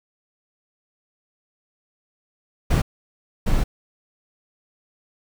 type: noise bursts at uneven times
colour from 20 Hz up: brown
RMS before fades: -18 dBFS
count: 2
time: 2.7-2.82 / 3.46-3.64 s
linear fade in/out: 10 ms
effects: none